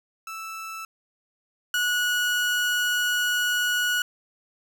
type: tone pair in turn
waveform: 30% pulse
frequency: 1320 / 1461.6 Hz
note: E6 / F#6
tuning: +2 / -22 cents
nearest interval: major second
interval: 176 cents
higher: second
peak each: -31 / -19 dBFS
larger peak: second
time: 0.27-0.85 / 1.74-4.02 s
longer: second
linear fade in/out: 2 ms
effects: none